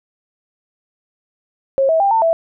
sine tone with pitch steps, 541 / 647 / 794 / 899 / 660 Hz, C#5 / E5 / G5 / A5 / E5, -42 / -32 / +22 / +37 / +2 cents, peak -11 dBFS, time 1.78-2.33 s, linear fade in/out 0 ms, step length 110 ms, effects none

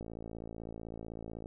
click train, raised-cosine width 2 ms, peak -30 dBFS, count 82, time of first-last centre 0.01-1.459 s, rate 55.9 Hz, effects none

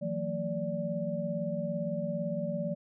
sine tone cluster, 163.3 / 181 / 227.2 / 582 Hz, E3 / F#3 / A#3 / D5, -16 / -38 / -44 / -16 cents, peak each -37 / -36 / -38 / -34 dBFS, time 0.01-2.75 s, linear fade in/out 20 ms, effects none

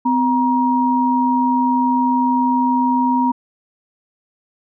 sine tone pair together, 254.8 / 947.1 Hz, C4 / A#5, -46 / +27 cents, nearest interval octave + major seventh, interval 2273 cents, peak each -16 dBFS, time 0.05-3.32 s, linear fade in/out 10 ms, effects none

